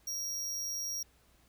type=tone; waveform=45% pulse; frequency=5650 Hz; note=F8; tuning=19 cents sharp; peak=-35 dBFS; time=0.07-1.03 s; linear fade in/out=5 ms; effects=added 60 Hz sine -68 dBFS peak until 1.48 s + pink hiss -67 dBFS RMS until 1.48 s